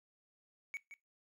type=tone with echo; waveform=triangle; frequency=2240 Hz; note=C#7; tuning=18 cents sharp; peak=-37 dBFS; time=0.74-0.77 s; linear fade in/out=0 ms; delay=170 ms; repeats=1; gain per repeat=-10 dB; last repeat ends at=0.94 s; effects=noise-tail reverb RT60 0.2 s tail -19 dB re dry